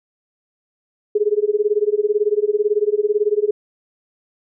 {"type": "tone with tremolo", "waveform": "sine", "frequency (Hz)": 418.1, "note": "G#4", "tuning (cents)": 12, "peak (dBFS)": -11, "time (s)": [1.15, 3.51], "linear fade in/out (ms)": 5, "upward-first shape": "sine", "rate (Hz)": 18, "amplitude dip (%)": 95, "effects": []}